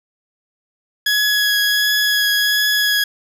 20% pulse tone with vibrato, 1676 Hz, G#6, 15 cents sharp, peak -9 dBFS, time 1.06-3.04 s, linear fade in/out 5 ms, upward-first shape triangle, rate 1.4 Hz, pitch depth 14 cents each way, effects none

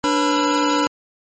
square tone cluster, 293.9 / 483.2 / 545 / 984 / 1347 Hz, D4 / B4 / C#5 / B5 / E6, +1 / -38 / -29 / -7 / +37 cents, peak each -20 / -26 / -28 / -22 / -26 dBFS, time 0.04-0.87 s, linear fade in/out 0 ms, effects MP3 32 kbps

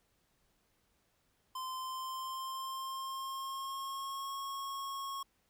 square tone with pitch glide, 1035 to 1094.6 Hz, C6 to C#6, -19 to -22 cents, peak -39 dBFS, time 1.55-5.23 s, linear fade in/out 5 ms, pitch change +97 cents, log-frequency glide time 1.75-4.38 s, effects pink hiss -75 dBFS RMS until 5.49 s

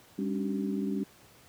sine tone cluster, 200.6 / 277.2 / 298.6 / 381.9 Hz, G3 / C#4 / D4 / G4, +40 / 0 / +29 / -45 cents, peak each -31 / -34 / -39 / -38 dBFS, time 0.18-1.04 s, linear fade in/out 10 ms, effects pink hiss -57 dBFS RMS until 1.48 s + high-pass 80 Hz 12 dB/octave

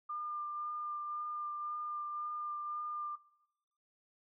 sine tone with vibrato, 1200 Hz, D6, 37 cents sharp, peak -37 dBFS, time 0.09-3.16 s, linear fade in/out 10 ms, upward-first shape sine, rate 1.9 Hz, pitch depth 11 cents each way, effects noise-tail reverb RT60 1.0 s tail -21 dB re dry

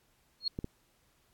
sine tone with exponential growth, 4296 Hz, C8, 45 cents sharp, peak -25 dBFS, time 0.4-0.48 s, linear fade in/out 5 ms, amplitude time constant 17 ms
clicks, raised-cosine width 3 ms, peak -23 dBFS, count 2, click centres 0.589 / 0.644 s
effects pink hiss -70 dBFS RMS until 1.33 s + AAC 64 kbps

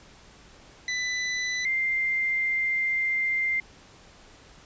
sawtooth / sine tone pair in turn, 1995 / 2095 Hz, B6 / C7, +17 / +2 cents, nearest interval minor second, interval 85 cents, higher second, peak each -23 dBFS, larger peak neither, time 0.88-1.65 / 1.65-3.6 s, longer second, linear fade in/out 2 ms, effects pink hiss -52 dBFS RMS until 4.65 s + resampled to 16000 Hz

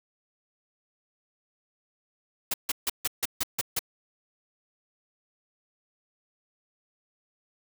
white noise bursts, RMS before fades -27 dBFS, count 8, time 2.51-3.792 s, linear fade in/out 5 ms, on 29 ms, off 150 ms, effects none

